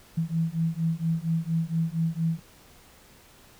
sine beating tone pair, 161.9 / 166.2 Hz, E3 / E3, -31 / +15 cents, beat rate 4.3 Hz, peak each -27 dBFS, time 0.17-2.4 s, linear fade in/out 10 ms, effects pink hiss -54 dBFS RMS until 3.59 s

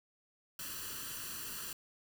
white noise with comb filter, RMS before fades -43 dBFS, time 0.59-1.73 s, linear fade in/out 2 ms, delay 0.68 ms, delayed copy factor +0.75, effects none

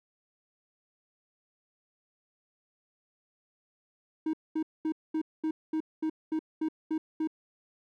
triangle tone bursts, 315 Hz, D#4, 21 cents sharp, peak -25 dBFS, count 11, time 4.26-7.274 s, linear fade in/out 5 ms, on 74 ms, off 220 ms, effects none

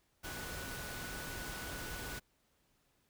sine tone in noise, 1480 Hz, F#6, in tune, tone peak -48 dBFS, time 0.23-2.2 s, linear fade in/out 20 ms, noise pink, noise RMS -44 dBFS, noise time 0.23-2.2 s, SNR -7 dB, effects pink hiss -75 dBFS RMS until 3.09 s

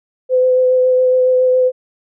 sine tone with vibrato, 509 Hz, C5, 48 cents flat, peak -9 dBFS, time 0.29-1.72 s, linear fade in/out 50 ms, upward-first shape sine, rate 7.2 Hz, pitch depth 12 cents each way, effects none

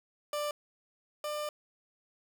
30% pulse tone pair in turn, 591 / 597.2 Hz, D5 / D5, +11 / +29 cents, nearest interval unison, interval 18 cents, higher second, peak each -29 / -31 dBFS, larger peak first, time 0.33-0.51 / 1.24-1.49 s, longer second, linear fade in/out 2 ms, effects none

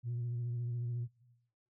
sine tone with vibrato, 120 Hz, B2, 49 cents flat, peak -33 dBFS, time 0.03-1.08 s, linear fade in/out 50 ms, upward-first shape sine, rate 14 Hz, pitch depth 32 cents each way, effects noise-tail reverb RT60 1.0 s tail -19 dB re dry + tanh soft clip ceiling -32 dBFS

